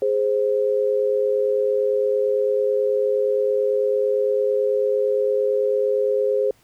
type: tone pair together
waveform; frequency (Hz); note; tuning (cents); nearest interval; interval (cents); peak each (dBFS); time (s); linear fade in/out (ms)
sine; 415.3 / 524.2; G#4 / C5; 0 / +3; major third; 403; -20; 0.02-6.51; 2
effects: pink hiss -58 dBFS RMS until 6.63 s